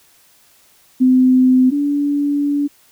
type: tone pair in turn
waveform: sine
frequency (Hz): 256.2 / 287.6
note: C4 / D4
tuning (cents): -36 / -36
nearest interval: major second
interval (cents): 200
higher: second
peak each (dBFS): -8 / -14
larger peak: first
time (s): 1-1.71 / 1.71-2.68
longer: second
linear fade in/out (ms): 20
effects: white hiss -52 dBFS RMS until 2.91 s